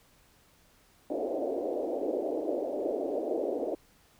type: band-pass noise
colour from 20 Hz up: white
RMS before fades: -32 dBFS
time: 1.1-3.75 s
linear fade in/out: 2 ms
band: 280 to 640 Hz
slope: 48 dB/octave
effects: pink hiss -63 dBFS RMS until 4.19 s